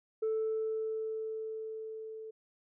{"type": "tone with level ramp", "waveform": "sine", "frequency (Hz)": 440, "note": "A4", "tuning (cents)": 0, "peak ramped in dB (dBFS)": [-27, -42], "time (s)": [0.22, 2.31], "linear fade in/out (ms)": 10, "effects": ["tanh soft clip ceiling -27 dBFS"]}